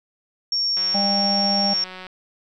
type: tone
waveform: sine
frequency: 5510 Hz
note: F8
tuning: 24 cents flat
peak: -19 dBFS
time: 0.52-1.84 s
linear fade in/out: 2 ms
type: click train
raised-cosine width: 0.3 ms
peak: -21 dBFS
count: 241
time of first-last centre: 0.77-2.067 s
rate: 185 Hz
type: harmonic tone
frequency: 200 Hz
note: G3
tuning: 35 cents sharp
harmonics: 1 / 3 / 4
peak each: -24 / -28 / -25 dBFS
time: 0.94-1.74 s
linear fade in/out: 10 ms
effects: none

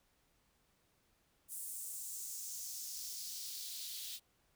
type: noise with high-pass filter sweep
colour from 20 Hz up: white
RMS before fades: -45 dBFS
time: 1.48-4.2 s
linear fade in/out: 50 ms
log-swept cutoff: 9300 to 3500 Hz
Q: 2.3
effects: pink hiss -75 dBFS RMS until 4.55 s

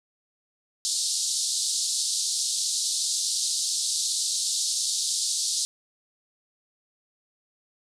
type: band-pass noise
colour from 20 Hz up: pink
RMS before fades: -27 dBFS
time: 0.85-5.65 s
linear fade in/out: 0 ms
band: 3900 to 9600 Hz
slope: 48 dB/octave
effects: none

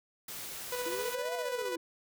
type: noise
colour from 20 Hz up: white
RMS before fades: -42 dBFS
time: 0.28-1.15 s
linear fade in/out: 5 ms
type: tone with tremolo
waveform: sawtooth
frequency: 493.9 Hz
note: B4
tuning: in tune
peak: -29 dBFS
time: 0.72-1.76 s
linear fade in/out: 5 ms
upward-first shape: square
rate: 15 Hz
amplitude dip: 35%
type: exponential two-way sweep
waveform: triangle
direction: up then down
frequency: 326.3 to 711 to 326.3 Hz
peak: -36 dBFS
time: 0.86-1.77 s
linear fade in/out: 2 ms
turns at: 1.35 s
effects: none

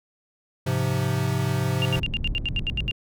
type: chord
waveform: square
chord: F minor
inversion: first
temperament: equal with one note detuned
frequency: 103.83 / 130.81 / 172.81 Hz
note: Ab2 / C3 / F3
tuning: 0 / 0 / -18 cents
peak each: -28 / -25 / -30 dBFS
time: 0.66-2 s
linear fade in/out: 10 ms
type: tone bursts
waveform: sine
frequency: 2794 Hz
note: F7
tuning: in tune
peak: -23 dBFS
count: 11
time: 1.82-2.911 s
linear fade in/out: 0 ms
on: 31 ms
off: 75 ms
type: low-pass noise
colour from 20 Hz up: pink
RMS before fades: -29 dBFS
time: 1.92-2.92 s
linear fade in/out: 20 ms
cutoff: 170 Hz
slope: 12 dB/octave
effects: none

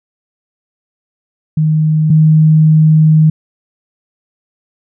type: tone pair in turn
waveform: sine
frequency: 155.56 / 156.25 Hz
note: D#3 / D#3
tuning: 0 / +8 cents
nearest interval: unison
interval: 8 cents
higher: second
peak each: -8 / -4 dBFS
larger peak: second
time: 1.57-2.1 / 2.1-3.3 s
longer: second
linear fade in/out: 5 ms
effects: none

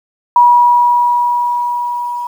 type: tone with level ramp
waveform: sine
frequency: 966 Hz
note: B5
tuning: 39 cents flat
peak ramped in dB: -3 to -18 dBFS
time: 0.36-2.27 s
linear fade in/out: 2 ms
effects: 7-bit

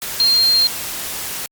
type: tone in noise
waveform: sine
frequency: 4198 Hz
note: C8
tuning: 5 cents sharp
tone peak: -11 dBFS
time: 0.2-0.67 s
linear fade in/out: 0 ms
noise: white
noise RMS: -26 dBFS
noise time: 0.02-1.46 s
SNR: +12 dB
effects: Opus 48 kbps

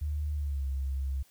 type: tone with pitch glide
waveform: sine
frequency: 74.4 to 67.44 Hz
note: D2 to C#2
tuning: +23 to -47 cents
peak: -29 dBFS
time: 0.01-1.23 s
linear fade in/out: 10 ms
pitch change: -170 cents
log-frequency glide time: 0.34-0.66 s
effects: white hiss -63 dBFS RMS until 1.3 s

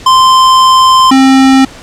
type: tone pair in turn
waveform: square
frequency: 1040 / 266.1 Hz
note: C6 / C4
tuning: -11 / +29 cents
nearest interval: 2 octaves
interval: 2360 cents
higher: first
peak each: -3 dBFS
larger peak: neither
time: 0.06-1.11 / 1.11-1.65 s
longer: first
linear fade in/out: 5 ms
effects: pink hiss -31 dBFS RMS until 1.82 s + low-pass 7000 Hz 12 dB/octave

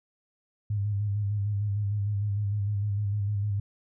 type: tone with vibrato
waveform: sine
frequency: 102.3 Hz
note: G#2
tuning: 26 cents flat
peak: -25 dBFS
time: 0.7-3.6 s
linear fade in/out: 5 ms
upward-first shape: square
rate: 6.6 Hz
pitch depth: 39 cents each way
effects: none

